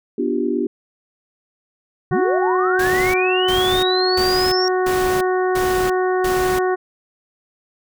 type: chord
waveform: sine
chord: G dominant seventh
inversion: first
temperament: just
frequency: 245 / 294 / 352.8 / 392 Hz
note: B3 / D4 / F4 / G4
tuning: -14 / +2 / +18 / 0 cents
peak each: -23 dBFS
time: 0.18-0.67 s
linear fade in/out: 5 ms
type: harmonic tone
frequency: 369.1 Hz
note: F#4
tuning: 4 cents flat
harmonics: 1 / 2 / 3 / 4 / 5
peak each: -17 / -23 / -27 / -29 / -31 dBFS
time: 2.11-6.76 s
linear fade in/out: 20 ms
type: linear sweep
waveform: sine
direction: up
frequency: 116.9 to 5588 Hz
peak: -20 dBFS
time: 2.11-4.68 s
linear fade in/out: 0 ms
type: noise bursts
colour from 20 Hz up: pink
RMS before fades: -27 dBFS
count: 6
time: 2.79-6.59 s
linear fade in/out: 5 ms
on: 350 ms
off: 340 ms
effects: none